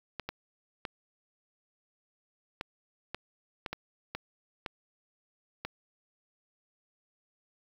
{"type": "clicks", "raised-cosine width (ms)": 0.3, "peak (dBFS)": -19, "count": 10, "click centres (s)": [0.197, 0.29, 0.852, 2.611, 3.146, 3.662, 3.73, 4.15, 4.662, 5.65], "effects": ["8-bit"]}